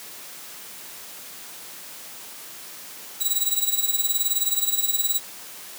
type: tone with tremolo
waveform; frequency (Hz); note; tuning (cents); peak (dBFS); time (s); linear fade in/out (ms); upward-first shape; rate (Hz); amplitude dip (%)
5% pulse; 3890; B7; -27; -10; 3.2-5.2; 20; sine; 19; 75
effects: white hiss -40 dBFS RMS until 5.78 s + high-pass 150 Hz 12 dB/octave